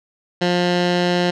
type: tone with low-pass filter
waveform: 15% pulse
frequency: 177 Hz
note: F3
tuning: 23 cents sharp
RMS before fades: -18 dBFS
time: 0.41-1.31 s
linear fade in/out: 10 ms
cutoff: 4200 Hz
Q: 1.7
effects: none